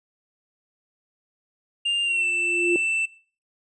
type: tone with pitch glide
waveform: triangle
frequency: 2800 to 2661 Hz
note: F7 to E7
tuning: +4 to +16 cents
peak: -19 dBFS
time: 1.85-3.06 s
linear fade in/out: 10 ms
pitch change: -88 cents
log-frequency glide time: 2.04-2.26 s
type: tone with exponential growth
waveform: sine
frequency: 349.2 Hz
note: F4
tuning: in tune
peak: -17 dBFS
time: 2.02-2.76 s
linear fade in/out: 1 ms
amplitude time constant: 160 ms
effects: noise-tail reverb RT60 0.4 s tail -19 dB re dry + resampled to 24000 Hz

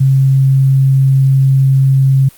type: tone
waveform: sine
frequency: 134.6 Hz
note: C3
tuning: 49 cents sharp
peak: -6 dBFS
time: 0-2.29 s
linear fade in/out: 10 ms
effects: white hiss -42 dBFS RMS until 2.37 s + Opus 48 kbps

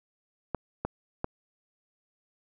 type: clicks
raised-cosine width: 1 ms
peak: -15 dBFS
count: 3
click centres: 0.547 / 0.85 / 1.244 s
effects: none

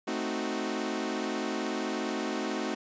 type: chord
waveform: sawtooth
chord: A diminished seventh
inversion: none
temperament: equal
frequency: 220 / 261.6 / 311.1 / 370 Hz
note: A3 / C4 / Eb4 / Gb4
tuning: 0 / 0 / 0 / 0 cents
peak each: -32 dBFS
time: 0.07-2.75 s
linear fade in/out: 10 ms
effects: resampled to 16000 Hz

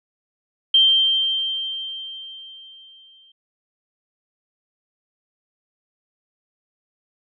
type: tone with exponential decay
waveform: sine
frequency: 3147 Hz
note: G7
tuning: 6 cents sharp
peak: -10 dBFS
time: 0.74-3.32 s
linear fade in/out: 5 ms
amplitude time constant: 560 ms
effects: none

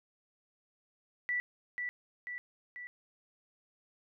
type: tone with echo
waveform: sine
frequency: 1963 Hz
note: B6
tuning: 11 cents flat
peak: -30 dBFS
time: 1.29-1.4 s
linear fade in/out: 0 ms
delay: 490 ms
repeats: 3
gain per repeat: -4 dB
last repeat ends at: 2.87 s
effects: none

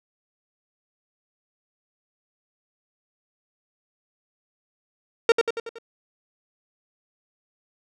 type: tone with echo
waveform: 45% pulse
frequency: 460 Hz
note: A#4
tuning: 23 cents flat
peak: -12 dBFS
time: 5.29-5.32 s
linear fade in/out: 2 ms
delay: 93 ms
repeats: 5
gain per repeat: -5 dB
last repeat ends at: 5.785 s
effects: low-pass 5000 Hz 12 dB/octave

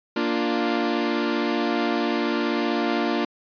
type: chord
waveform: sawtooth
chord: Bb major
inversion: none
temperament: equal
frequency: 233.1 / 293.7 / 349.2 Hz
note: Bb3 / D4 / F4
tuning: 0 / 0 / 0 cents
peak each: -22 dBFS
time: 0.16-3.25 s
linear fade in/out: 5 ms
effects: resampled to 11025 Hz

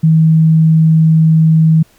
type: tone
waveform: sine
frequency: 159.9 Hz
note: D#3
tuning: 48 cents sharp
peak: -5 dBFS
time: 0.03-1.83 s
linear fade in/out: 10 ms
effects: pink hiss -50 dBFS RMS until 1.98 s

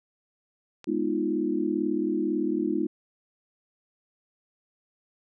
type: click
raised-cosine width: 0.2 ms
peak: -26 dBFS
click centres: 0.843 s
type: chord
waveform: sine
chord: F half-diminished seventh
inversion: first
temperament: equal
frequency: 207.7 / 246.9 / 311.1 / 349.2 Hz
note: Ab3 / Cb4 / Eb4 / F4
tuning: 0 / 0 / 0 / 0 cents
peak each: -32 / -32 / -27 / -29 dBFS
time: 0.87-2.87 s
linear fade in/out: 10 ms
effects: none

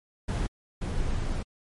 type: noise bursts at uneven times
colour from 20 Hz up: brown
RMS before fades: -28 dBFS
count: 2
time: 0.28-0.47 / 0.81-1.43 s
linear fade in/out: 10 ms
effects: MP3 48 kbps

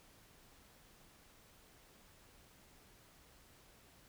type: silence
effects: pink hiss -64 dBFS RMS until 4.08 s

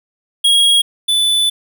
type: tone pair in turn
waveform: square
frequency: 3294 / 3490 Hz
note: G#7 / A7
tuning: -15 / -15 cents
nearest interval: minor second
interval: 100 cents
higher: second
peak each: -9 / -12 dBFS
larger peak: first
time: 0.44-0.82 / 1.08-1.5 s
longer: second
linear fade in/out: 10 ms
effects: none

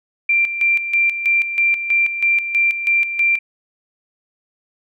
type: tone with tremolo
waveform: sine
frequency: 2365 Hz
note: D7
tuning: 12 cents sharp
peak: -12 dBFS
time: 0.29-3.39 s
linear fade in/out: 5 ms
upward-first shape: square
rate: 3.1 Hz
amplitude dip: 65%
effects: none

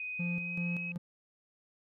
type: tone with pitch glide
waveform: sine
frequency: 2500 to 2550 Hz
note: D#7 to D#7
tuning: +8 to +42 cents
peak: -36 dBFS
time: 0-0.92 s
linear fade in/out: 2 ms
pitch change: +34 cents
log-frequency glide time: 0.32-0.72 s
type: tone with tremolo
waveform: triangle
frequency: 173.8 Hz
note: F3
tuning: 8 cents flat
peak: -30 dBFS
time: 0.19-0.98 s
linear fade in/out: 10 ms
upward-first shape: square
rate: 2.6 Hz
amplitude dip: 60%
effects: none

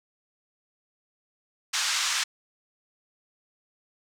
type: band-pass noise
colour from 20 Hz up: white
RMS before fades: -27 dBFS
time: 1.73-2.24 s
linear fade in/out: 10 ms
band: 1000 to 7000 Hz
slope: 24 dB/octave
effects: none

